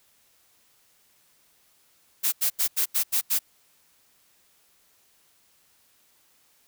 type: noise bursts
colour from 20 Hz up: blue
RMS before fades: -23 dBFS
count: 7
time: 2.23-3.392 s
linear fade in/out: 20 ms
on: 94 ms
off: 84 ms
effects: white hiss -63 dBFS RMS until 6.67 s